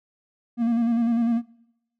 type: tone with vibrato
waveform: triangle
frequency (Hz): 233.1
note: A#3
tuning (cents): 0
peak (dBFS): -17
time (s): 0.57-1.42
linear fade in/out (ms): 50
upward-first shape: square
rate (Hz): 10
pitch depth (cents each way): 33
effects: noise-tail reverb RT60 0.9 s tail -24 dB re dry